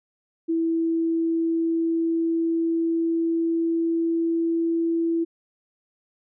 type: tone with pitch glide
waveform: sine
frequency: 328.9 to 332.5 Hz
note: E4 to E4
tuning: -4 to +15 cents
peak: -20 dBFS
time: 0.48-5.25 s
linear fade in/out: 20 ms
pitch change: +19 cents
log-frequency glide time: 0.61-4.85 s
effects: none